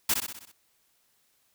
white noise with echo, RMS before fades -24 dBFS, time 0.09-0.14 s, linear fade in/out 5 ms, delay 63 ms, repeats 6, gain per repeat -5 dB, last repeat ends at 0.518 s, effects white hiss -69 dBFS RMS until 1.54 s

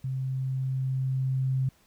sine tone with level ramp, 131.7 Hz, C3, 12 cents sharp, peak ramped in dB -28 to -23 dBFS, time 0.04-1.69 s, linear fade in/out 5 ms, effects pink hiss -63 dBFS RMS until 1.86 s

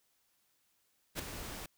pink noise with ADSR envelope, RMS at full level -35 dBFS, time 1.15-1.66 s, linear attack 43 ms, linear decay 7 ms, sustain -9 dB, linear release 3 ms, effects white hiss -75 dBFS RMS until 1.77 s

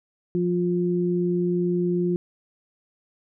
sine tone pair together, 175.9 / 353.4 Hz, F3 / F4, +13 / +21 cents, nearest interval octave, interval 1208 cents, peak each -23 dBFS, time 0.35-2.16 s, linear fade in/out 0 ms, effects none

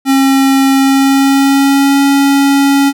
square tone with pitch glide, 270 to 278.2 Hz, C#4 to C#4, -45 to +6 cents, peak -7 dBFS, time 0.05-2.93 s, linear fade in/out 50 ms, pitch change +51 cents, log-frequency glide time 0.72-2.01 s, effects none

